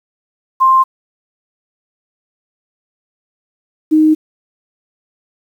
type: tone pair in turn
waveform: sine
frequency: 1052 / 310.9 Hz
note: C6 / D#4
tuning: +9 / -1 cents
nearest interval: octave + major sixth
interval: 2110 cents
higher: first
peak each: -6 dBFS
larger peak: neither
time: 0.6-0.84 / 3.91-4.15 s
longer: neither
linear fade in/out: 20 ms
effects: 7-bit